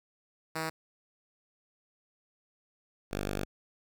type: tone pair in turn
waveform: 5% pulse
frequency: 160.1 / 49.59 Hz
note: D#3 / G1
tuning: +50 / +21 cents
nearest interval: octave + minor sixth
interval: 2029 cents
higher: first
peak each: -21 dBFS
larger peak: neither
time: 0.55-0.7 / 3.11-3.45 s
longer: second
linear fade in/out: 10 ms
effects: none